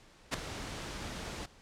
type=noise with ADSR envelope; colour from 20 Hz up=pink; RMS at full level=-27 dBFS; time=0.31-1.46 s; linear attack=30 ms; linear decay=5 ms; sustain=-14 dB; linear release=7 ms; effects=pink hiss -59 dBFS RMS until 1.61 s + low-pass 7000 Hz 12 dB/octave